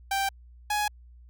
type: tone pair in turn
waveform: sawtooth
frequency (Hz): 784 / 836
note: G5 / G#5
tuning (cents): 0 / +11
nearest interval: minor second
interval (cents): 111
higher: second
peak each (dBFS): -21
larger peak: neither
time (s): 0.11-0.29 / 0.7-0.88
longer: neither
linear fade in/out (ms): 5
effects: added 60 Hz sine -48 dBFS peak until 1.29 s